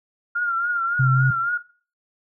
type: tone with vibrato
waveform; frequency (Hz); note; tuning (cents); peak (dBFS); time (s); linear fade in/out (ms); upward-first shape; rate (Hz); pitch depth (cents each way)
sine; 1396.9; F6; 0; -20; 0.35-1.58; 10; triangle; 3.6; 72
type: tone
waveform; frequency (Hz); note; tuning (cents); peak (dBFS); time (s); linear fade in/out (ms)
sine; 130.81; C3; 0; -15; 0.99-1.31; 10
effects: noise-tail reverb RT60 0.4 s tail -17 dB re dry